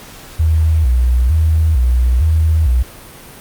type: tone with vibrato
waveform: sine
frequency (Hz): 70.1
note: C#2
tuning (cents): +20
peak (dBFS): -9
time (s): 0.39-2.83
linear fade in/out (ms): 10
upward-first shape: square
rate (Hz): 1.1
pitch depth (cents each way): 220
effects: pink hiss -36 dBFS RMS until 3.4 s + Opus 48 kbps